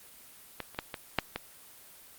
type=clicks; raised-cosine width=0.3 ms; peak=-18 / -30 / -15 / -19 / -8 / -16 dBFS; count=6; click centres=0.603 / 0.747 / 0.789 / 0.942 / 1.187 / 1.36 s; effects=white hiss -53 dBFS RMS until 2.18 s + Opus 24 kbps